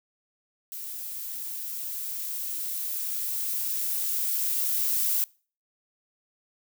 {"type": "noise with level ramp", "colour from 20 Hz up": "violet", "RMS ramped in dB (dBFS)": [-37, -25], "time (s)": [0.72, 5.24], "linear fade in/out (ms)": 0, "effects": ["noise-tail reverb RT60 0.4 s tail -25 dB re dry"]}